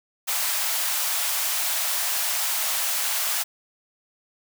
white high-pass noise, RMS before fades -25 dBFS, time 0.27-3.44 s, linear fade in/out 20 ms, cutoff 600 Hz, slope 48 dB/octave, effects none

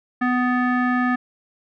square tone with low-pass filter, 248.9 Hz, B3, 14 cents sharp, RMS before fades -20 dBFS, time 0.21-1.16 s, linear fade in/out 10 ms, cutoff 1600 Hz, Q 5, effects none

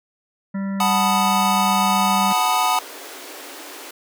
harmonic tone, 195.7 Hz, G3, 3 cents flat, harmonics 1 / 3 / 5 / 7 / 9 / 10, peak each -22 / -38 / -41 / -41 / -44 / -45 dBFS, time 0.54-2.33 s, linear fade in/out 10 ms
square chord, B dominant seventh, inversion second, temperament equal, 740 / 880 / 987.8 / 1244.5 Hz, F#5 / A5 / B5 / D#6, 0 / 0 / 0 / 0 cents, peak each -23 dBFS, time 0.8-2.79 s, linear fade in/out 2 ms
pink high-pass noise, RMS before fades -37 dBFS, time 2.3-3.91 s, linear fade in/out 5 ms, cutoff 270 Hz, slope 96 dB/octave
effects none

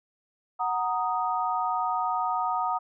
sine chord, D# minor, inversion first, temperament equal, 740 / 932.3 / 1244.5 Hz, F#5 / A#5 / D#6, 0 / 0 / 0 cents, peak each -29 dBFS, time 0.59-2.79 s, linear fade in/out 20 ms, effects none

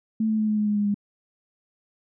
sine tone with pitch steps, 220 / 217.6 / 215.2 / 212.9 / 210.6 / 208.3 / 206 / 203.7 Hz, A3 / A3 / A3 / G#3 / G#3 / G#3 / G#3 / G#3, 0 / -19 / -38 / +43 / +24 / +5 / -14 / -33 cents, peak -20 dBFS, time 0.2-0.944 s, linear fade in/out 5 ms, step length 93 ms, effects none

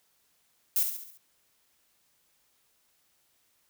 violet noise with echo, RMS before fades -25 dBFS, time 0.76-0.83 s, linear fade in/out 2 ms, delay 69 ms, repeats 5, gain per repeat -6 dB, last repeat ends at 1.175 s, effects white hiss -70 dBFS RMS until 3.69 s

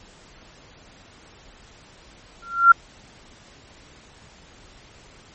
sine tone with exponential growth, 1376 Hz, F6, 26 cents flat, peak -4 dBFS, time 2.42-2.72 s, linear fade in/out 5 ms, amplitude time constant 65 ms, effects pink hiss -49 dBFS RMS until 5.34 s + MP3 32 kbps

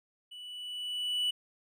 triangle tone with level ramp, 2960 Hz, F#7, in tune, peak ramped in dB -43 to -25 dBFS, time 0.31-1.31 s, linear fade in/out 10 ms, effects none

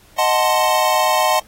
square chord, D# diminished seventh, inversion none, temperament equal, 622.3 / 740 / 880 / 1046.5 Hz, D#5 / F#5 / A5 / C6, 0 / 0 / 0 / 0 cents, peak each -20 dBFS, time 0.18-1.4 s, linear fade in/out 10 ms, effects pink hiss -50 dBFS RMS until 1.47 s + AAC 48 kbps

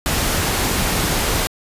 pink noise, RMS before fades -19 dBFS, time 0.06-1.47 s, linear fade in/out 0 ms, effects resampled to 32000 Hz

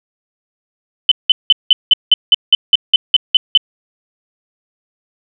sine tone bursts, 3032 Hz, F#7, 42 cents sharp, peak -3 dBFS, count 13, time 1.09-3.575 s, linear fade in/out 2 ms, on 25 ms, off 180 ms, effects none

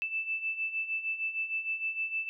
sine beating tone pair, 2637 / 2643.5 Hz, E7 / E7, 0 / +4 cents, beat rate 6.5 Hz, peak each -37 / -32 dBFS, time 0.02-2.29 s, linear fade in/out 0 ms, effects none

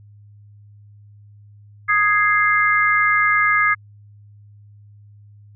sine chord, Ab major, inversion second, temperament equal, 1244.5 / 1661.2 / 2093 Hz, Eb6 / Ab6 / C7, 0 / 0 / 0 cents, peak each -18 dBFS, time 1.88-3.75 s, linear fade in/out 20 ms, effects added 103 Hz sine -43 dBFS peak until 5.55 s

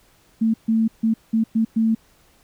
sine tone bursts at uneven times, 223.5 Hz, A3, 27 cents sharp, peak -15 dBFS, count 6, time 0.41-0.54 / 0.68-0.88 / 1.03-1.14 / 1.33-1.44 / 1.55-1.65 / 1.76-1.95 s, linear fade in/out 10 ms, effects pink hiss -57 dBFS RMS until 2.43 s

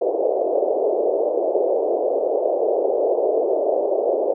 pink band-pass noise, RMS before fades -20 dBFS, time 0.01-4.34 s, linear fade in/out 10 ms, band 380 to 670 Hz, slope 48 dB/octave, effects none

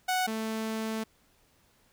sawtooth tone pair in turn, 740 / 220.9 Hz, F#5 / A3, 0 / +7 cents, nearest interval octave + major sixth, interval 2093 cents, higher first, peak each -22 / -27 dBFS, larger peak first, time 0.08-0.27 / 0.27-1.04 s, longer second, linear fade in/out 10 ms, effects pink hiss -66 dBFS RMS until 1.92 s

